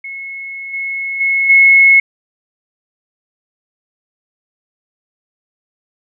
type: tone with level steps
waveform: sine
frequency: 2182 Hz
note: C#7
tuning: 28 cents flat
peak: -24 / -18 / -11 / -4 dBFS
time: 0.04-2 s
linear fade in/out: 5 ms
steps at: 0.73 / 1.2 / 1.49 s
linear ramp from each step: 10 ms
effects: none